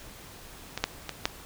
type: clicks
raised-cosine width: 0.2 ms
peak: -14 / -6 / -15 / -7 dBFS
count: 4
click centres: 0.776 / 0.84 / 1.093 / 1.255 s
effects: pink hiss -47 dBFS RMS until 1.45 s